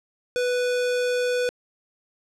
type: tone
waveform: square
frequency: 494.2 Hz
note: B4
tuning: 1 cent sharp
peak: -22 dBFS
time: 0.36-1.49 s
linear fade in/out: 0 ms
effects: low-pass 8000 Hz 12 dB/octave